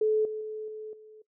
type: tone with level steps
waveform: sine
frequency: 431.9 Hz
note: A4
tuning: 32 cents flat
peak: -21 / -31 / -33 / -36 / -47 dBFS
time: 0.01-1.22 s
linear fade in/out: 5 ms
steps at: 0.25 / 0.41 / 0.68 / 0.93 s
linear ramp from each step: 2 ms
effects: noise-tail reverb RT60 0.1 s tail -18 dB re dry